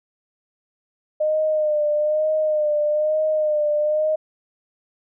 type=tone with vibrato; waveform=sine; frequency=609 Hz; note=D#5; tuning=37 cents flat; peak=-17 dBFS; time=1.2-4.16 s; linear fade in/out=10 ms; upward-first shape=sine; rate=1.1 Hz; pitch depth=38 cents each way; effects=none